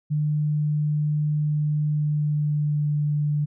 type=tone with pitch glide; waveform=sine; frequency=150.1 to 148.12 Hz; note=D3 to D3; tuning=+38 to +15 cents; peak=-20 dBFS; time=0.1-3.46 s; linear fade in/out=20 ms; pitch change=-23 cents; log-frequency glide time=1.84-2.95 s; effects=none